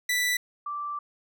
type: tone pair in turn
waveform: sawtooth / sine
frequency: 1975.5 / 1170.2 Hz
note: B6 / D6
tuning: 0 / -7 cents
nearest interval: major sixth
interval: 907 cents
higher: first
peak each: -20 / -30 dBFS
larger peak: first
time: 0.09-0.37 / 0.66-0.99 s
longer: second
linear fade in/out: 5 ms
effects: none